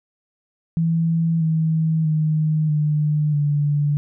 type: tone with pitch steps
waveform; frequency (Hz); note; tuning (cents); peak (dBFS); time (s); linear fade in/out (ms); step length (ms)
sine; 164.81 / 159.93 / 155.2 / 150.61 / 146.15; E3 / D#3 / D#3 / D3 / D3; 0 / +48 / -4 / +44 / -8; -16; 0.77-3.97; 0; 640
effects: none